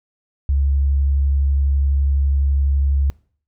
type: tone with vibrato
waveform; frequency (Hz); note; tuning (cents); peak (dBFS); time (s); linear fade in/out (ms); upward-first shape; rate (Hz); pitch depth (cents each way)
sine; 69.4; C#2; +3; -14; 0.49-3.1; 0; sine; 12; 12
effects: noise-tail reverb RT60 0.5 s tail -23 dB re dry